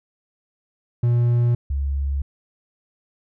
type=tone pair in turn; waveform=triangle / sine; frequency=119.8 / 69.48 Hz; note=A#2 / C#2; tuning=+48 / +5 cents; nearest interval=major sixth; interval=943 cents; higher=first; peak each=-13 / -20 dBFS; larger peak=first; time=1.03-1.55 / 1.7-2.22 s; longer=neither; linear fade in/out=5 ms; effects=none